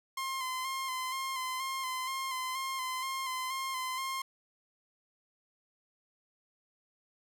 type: tone with vibrato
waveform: sawtooth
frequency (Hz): 1046.5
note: C6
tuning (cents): 0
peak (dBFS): -30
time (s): 0.17-4.22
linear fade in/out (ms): 5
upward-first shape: square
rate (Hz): 2.1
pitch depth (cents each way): 29
effects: none